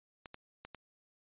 clicks, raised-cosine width 0.3 ms, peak -30 dBFS, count 4, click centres 0.258 / 0.344 / 0.65 / 0.747 s, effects resampled to 8000 Hz

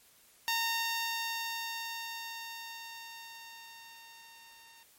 10% pulse tone with level ramp, 918 Hz, A#5, 27 cents flat, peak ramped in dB -20 to -47 dBFS, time 0.48-4.83 s, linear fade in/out 0 ms, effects white hiss -62 dBFS RMS until 4.98 s + MP3 64 kbps

